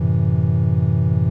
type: chord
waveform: triangle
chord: F# half-diminished seventh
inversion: none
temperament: equal with one note detuned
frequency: 92.5 / 110.38 / 130.81 / 164.81 Hz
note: F#2 / A2 / C3 / E3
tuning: 0 / +6 / 0 / 0 cents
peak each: -18 dBFS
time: 0-1.3 s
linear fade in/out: 10 ms
effects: none